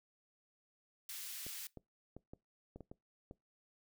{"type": "high-pass noise", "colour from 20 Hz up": "white", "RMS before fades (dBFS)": -46, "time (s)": [1.09, 1.67], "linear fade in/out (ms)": 2, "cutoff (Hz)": 1900, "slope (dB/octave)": 12}
{"type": "clicks", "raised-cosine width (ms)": 2, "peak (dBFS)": -36, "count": 8, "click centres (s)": [1.466, 1.773, 2.166, 2.335, 2.76, 2.807, 2.915, 3.311]}
{"effects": ["noise-tail reverb RT60 0.2 s tail -22 dB re dry"]}